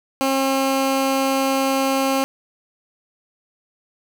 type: tone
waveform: 15% pulse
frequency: 269 Hz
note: C4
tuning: 48 cents sharp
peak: -11 dBFS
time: 0.21-2.24 s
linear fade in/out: 0 ms
effects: none